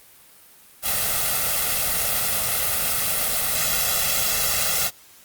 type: noise with comb filter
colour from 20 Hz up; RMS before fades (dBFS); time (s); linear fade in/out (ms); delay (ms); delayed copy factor
white; -22; 0.82-4.91; 50; 1.5; +0.85
effects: white hiss -50 dBFS RMS until 5.24 s + Opus 32 kbps